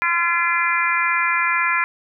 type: harmonic tone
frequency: 342 Hz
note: F4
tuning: 36 cents flat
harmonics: 3 / 4 / 5 / 6 / 7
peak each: -23 / -23 / -23 / -23 / -23 dBFS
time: 0.02-1.84 s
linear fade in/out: 0 ms
effects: none